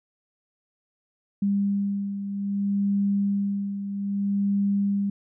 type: beating tone pair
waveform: sine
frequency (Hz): 199.9 / 200.52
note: G3 / G3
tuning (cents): +34 / +39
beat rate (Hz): 0.62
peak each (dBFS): -23 / -30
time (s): 1.42-5.1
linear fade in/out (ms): 5
effects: none